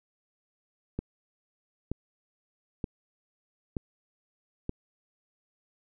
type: click train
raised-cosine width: 3 ms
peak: -18 dBFS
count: 5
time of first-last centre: 0.99-4.694 s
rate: 1.08 Hz
effects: none